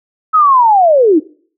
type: linear sweep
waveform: sine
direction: down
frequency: 1300 to 284.1 Hz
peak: -5 dBFS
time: 0.33-1.2 s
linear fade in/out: 20 ms
effects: noise-tail reverb RT60 0.5 s tail -22 dB re dry